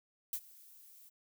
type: noise with ADSR envelope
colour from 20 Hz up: violet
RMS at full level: -35 dBFS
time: 0.33-1.1 s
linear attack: 3 ms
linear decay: 62 ms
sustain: -23 dB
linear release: 21 ms
effects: none